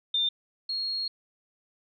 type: tone pair in turn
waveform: sine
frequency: 3603 / 4285 Hz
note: A7 / C8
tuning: +40 / +40 cents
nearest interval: minor third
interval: 300 cents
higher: second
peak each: -23 / -28 dBFS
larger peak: first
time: 0.14-0.29 / 0.69-1.08 s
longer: second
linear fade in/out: 5 ms
effects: none